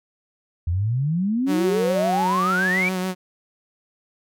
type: exponential sweep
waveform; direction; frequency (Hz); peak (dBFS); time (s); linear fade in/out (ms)
sine; up; 80.9 to 2375; -19; 0.67-2.89; 5
type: tone with vibrato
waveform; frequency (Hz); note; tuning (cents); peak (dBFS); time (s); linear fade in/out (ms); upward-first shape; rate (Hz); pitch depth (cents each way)
sawtooth; 185; F#3; 0; -19; 1.46-3.15; 50; sine; 7; 28
effects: none